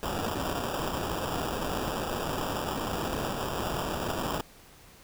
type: noise with sample-and-hold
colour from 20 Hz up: white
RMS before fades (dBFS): -32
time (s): 0.03-4.41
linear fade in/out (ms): 0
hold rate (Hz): 2100
effects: pink hiss -54 dBFS RMS until 5.03 s